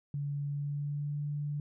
sine tone with pitch glide, 143.3 to 146.4 Hz, D3 to D3, -42 to -5 cents, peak -32 dBFS, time 0.14-1.6 s, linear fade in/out 2 ms, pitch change +37 cents, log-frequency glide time 0.47-1.21 s, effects none

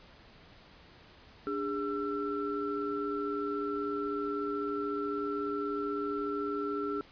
sine tone cluster, 291.7 / 407.9 / 1343 Hz, D4 / G#4 / E6, -12 / -31 / +32 cents, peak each -36 / -34 / -37 dBFS, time 1.47-7.01 s, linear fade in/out 0 ms, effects pink hiss -56 dBFS RMS until 7.11 s + resampled to 11025 Hz

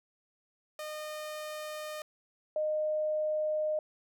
sawtooth / sine tone pair in turn, 611 / 614.3 Hz, D#5 / D#5, -32 / -22 cents, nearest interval unison, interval 10 cents, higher second, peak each -34 / -28 dBFS, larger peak second, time 0.79-2.02 / 2.56-3.79 s, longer neither, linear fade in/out 2 ms, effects none

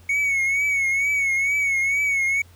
triangle tone with vibrato, 2217 Hz, C#7, in tune, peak -17 dBFS, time 0.09-2.42 s, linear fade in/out 5 ms, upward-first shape triangle, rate 2.2 Hz, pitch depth 70 cents each way, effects added 87 Hz sine -47 dBFS peak until 2.55 s + pink hiss -55 dBFS RMS until 2.55 s

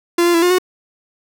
45% pulse tone with pitch steps, 344.5 / 347 / 334.8 / 356.2 / 366.2 Hz, F4 / F4 / E4 / F4 / F#4, -24 / -11 / +27 / +34 / -18 cents, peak -11 dBFS, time 0.18-0.585 s, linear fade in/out 5 ms, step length 81 ms, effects none

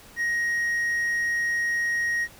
triangle tone, 1880 Hz, A#6, 14 cents sharp, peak -21 dBFS, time 0.16-2.28 s, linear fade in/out 50 ms, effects pink hiss -49 dBFS RMS until 2.39 s

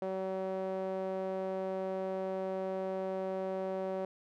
sawtooth tone with band-pass filter, 189.4 Hz, F#3, 41 cents sharp, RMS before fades -36 dBFS, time 0.02-4.05 s, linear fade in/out 0 ms, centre 540 Hz, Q 2.5, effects none

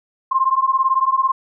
sine beating tone pair, 1050 / 1068 Hz, C6 / C6, +6 / +35 cents, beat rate 18 Hz, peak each -17 dBFS, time 0.31-1.32 s, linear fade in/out 10 ms, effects none

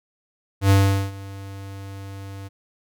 square tone with ADSR envelope, 98 Hz, G2, in tune, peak -12 dBFS, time 0.61-2.49 s, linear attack 91 ms, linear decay 410 ms, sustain -22 dB, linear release 22 ms, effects none

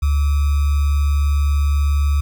sine tone with sample-and-hold, 71.9 Hz, D2, 36 cents flat, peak -13 dBFS, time 0.02-2.21 s, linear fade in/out 10 ms, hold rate 1225 Hz, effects none

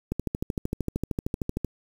click train, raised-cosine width 3 ms, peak -14 dBFS, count 21, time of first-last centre 0.12-1.647 s, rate 13.1 Hz, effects 7-bit

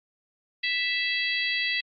harmonic tone, 659.3 Hz, E5, in tune, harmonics 3 / 4 / 5 / 6 / 7, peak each -28 / -30 / -32 / -34 / -35 dBFS, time 0.63-1.81 s, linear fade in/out 10 ms, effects Opus 48 kbps

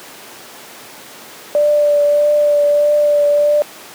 sine tone with vibrato, 587.3 Hz, D5, in tune, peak -9 dBFS, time 1.55-3.62 s, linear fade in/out 0 ms, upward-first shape triangle, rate 1.6 Hz, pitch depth 18 cents each way, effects pink hiss -35 dBFS RMS until 3.94 s + high-pass 300 Hz 12 dB/octave

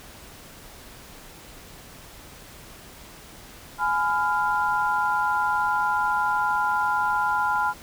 sine chord, F diminished, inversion first, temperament just, 838.1 / 1005.8 / 1396.9 Hz, Ab5 / Cb6 / F6, +16 / +31 / 0 cents, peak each -25 dBFS, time 3.78-7.74 s, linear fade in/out 50 ms, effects pink hiss -45 dBFS RMS until 7.82 s

